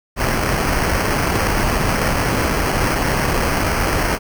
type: noise with sample-and-hold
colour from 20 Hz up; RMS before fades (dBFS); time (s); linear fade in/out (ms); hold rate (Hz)
pink; -18; 0.16-4.19; 50; 3675
effects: none